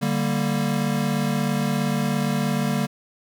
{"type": "chord", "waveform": "square", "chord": "G minor", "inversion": "second", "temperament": "equal", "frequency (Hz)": [146.83, 196, 233.1], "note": ["D3", "G3", "Bb3"], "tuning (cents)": [0, 0, 0], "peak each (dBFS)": -26, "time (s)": [0.01, 2.87], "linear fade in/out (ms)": 20, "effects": []}